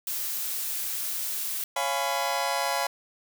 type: noise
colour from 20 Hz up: blue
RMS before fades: -31 dBFS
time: 0.07-1.64 s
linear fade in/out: 2 ms
type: chord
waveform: sawtooth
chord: C# dominant seventh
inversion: none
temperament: just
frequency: 554.4 / 693 / 831.5 / 997.9 Hz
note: C#5 / E#5 / G#5 / B5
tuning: 0 / -14 / +2 / +18 cents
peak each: -28 / -27 / -27 / -27 dBFS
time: 1.76-2.87 s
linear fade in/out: 5 ms
effects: none